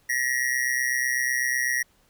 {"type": "tone with amplitude modulation", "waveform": "square", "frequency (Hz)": 1900, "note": "A#6", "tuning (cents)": 33, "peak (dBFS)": -20, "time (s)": [0.09, 1.83], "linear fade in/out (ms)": 10, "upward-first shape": "sine", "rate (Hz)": 128, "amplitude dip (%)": 75, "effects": ["pink hiss -63 dBFS RMS until 2.09 s"]}